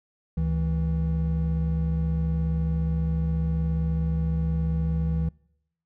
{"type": "tone pair together", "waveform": "triangle", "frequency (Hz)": [72.25, 162.2], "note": ["D2", "E3"], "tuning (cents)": [-28, -28], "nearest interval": "octave + major second", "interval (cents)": 1400, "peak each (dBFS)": [-24, -23], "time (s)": [0.37, 5.29], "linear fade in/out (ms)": 5, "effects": ["noise-tail reverb RT60 0.8 s tail -26 dB re dry"]}